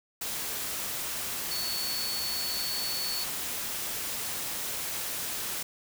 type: tone in noise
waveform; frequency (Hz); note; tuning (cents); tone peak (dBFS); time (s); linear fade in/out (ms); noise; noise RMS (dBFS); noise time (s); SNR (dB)
sine; 4435; C#8; 0; -32; 1.51-3.24; 5; white; -34; 0.21-5.63; -1
effects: none